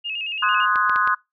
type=tone with vibrato; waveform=sine; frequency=2704 Hz; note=E7; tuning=43 cents sharp; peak=-25 dBFS; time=0.04-0.66 s; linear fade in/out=20 ms; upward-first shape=square; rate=8.9 Hz; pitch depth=79 cents each way
type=chord; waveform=sine; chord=Ab dominant seventh; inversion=first; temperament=equal; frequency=1046.5 / 1244.5 / 1480 / 1661.2 Hz; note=C6 / Eb6 / Gb6 / Ab6; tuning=0 / 0 / 0 / 0 cents; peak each=-22 / -21 / -21 / -27 dBFS; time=0.42-1.15 s; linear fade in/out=10 ms
type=clicks; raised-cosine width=0.3 ms; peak=-16 dBFS; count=4; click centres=0.758 / 0.896 / 0.96 / 1.075 s
effects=noise-tail reverb RT60 0.2 s tail -23 dB re dry

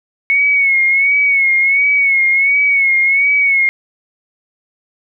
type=tone with vibrato; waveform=sine; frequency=2203 Hz; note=C#7; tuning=11 cents flat; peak=-9 dBFS; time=0.3-3.69 s; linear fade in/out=0 ms; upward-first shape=sine; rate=1.4 Hz; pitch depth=59 cents each way; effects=none

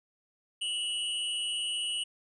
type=tone with amplitude modulation; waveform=square; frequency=2929 Hz; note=F#7; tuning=18 cents flat; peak=-28 dBFS; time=0.61-2.04 s; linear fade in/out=10 ms; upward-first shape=sine; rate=215 Hz; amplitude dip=65%; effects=resampled to 24000 Hz

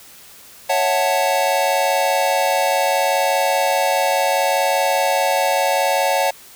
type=chord; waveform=square; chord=F# minor seventh; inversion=second; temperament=equal; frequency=554.4 / 659.3 / 740 / 880 Hz; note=C#5 / E5 / F#5 / A5; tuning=0 / 0 / 0 / 0 cents; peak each=-21 / -24 / -21 / -22 dBFS; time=0.69-6.31 s; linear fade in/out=10 ms; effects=white hiss -43 dBFS RMS until 6.55 s

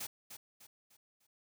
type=noise with echo; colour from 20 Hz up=white; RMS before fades=-41 dBFS; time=0-0.07 s; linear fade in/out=10 ms; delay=300 ms; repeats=4; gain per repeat=-8 dB; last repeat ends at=1.27 s; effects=none

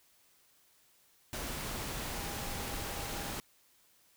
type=tone in noise; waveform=sine; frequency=808 Hz; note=G#5; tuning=48 cents flat; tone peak=-48 dBFS; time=2.15-3.3 s; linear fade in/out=0 ms; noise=pink; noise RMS=-39 dBFS; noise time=1.33-3.4 s; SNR=-12 dB; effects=white hiss -67 dBFS RMS until 4.16 s

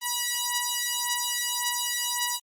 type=beating tone pair; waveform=5% pulse; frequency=969 / 970.8 Hz; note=B5 / B5; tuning=-33 / -30 cents; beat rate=1.8 Hz; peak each=-17 dBFS; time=0.01-2.4 s; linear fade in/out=50 ms; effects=Opus 32 kbps

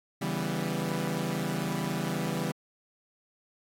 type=chord; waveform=sawtooth; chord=C# half-diminished seventh; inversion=none; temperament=equal with one note detuned; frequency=140.77 / 164.81 / 196 / 246.9 Hz; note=C#3 / E3 / G3 / B3; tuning=+27 / 0 / 0 / 0 cents; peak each=-32 / -29 / -30 / -33 dBFS; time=0.21-2.52 s; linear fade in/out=10 ms; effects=AAC 64 kbps

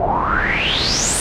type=noise with low-pass filter sweep; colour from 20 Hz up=pink; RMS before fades=-18 dBFS; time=0-1.2 s; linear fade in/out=0 ms; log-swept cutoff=660 to 9500 Hz; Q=8.9; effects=none

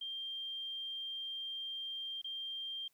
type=tone with dropouts; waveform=sine; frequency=3180 Hz; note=G7; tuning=24 cents sharp; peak=-39 dBFS; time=0.01-2.88 s; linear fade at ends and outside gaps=5 ms; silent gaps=2.216-2.243 s; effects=white hiss -75 dBFS RMS until 2.93 s

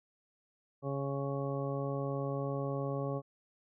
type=harmonic tone; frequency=138.59 Hz; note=C#3; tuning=in tune; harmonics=1 / 2 / 3 / 4 / 5 / 6 / 8; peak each=-36 / -41 / -40 / -39 / -47 / -49 / -45 dBFS; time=0.82-3.22 s; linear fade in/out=50 ms; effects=none

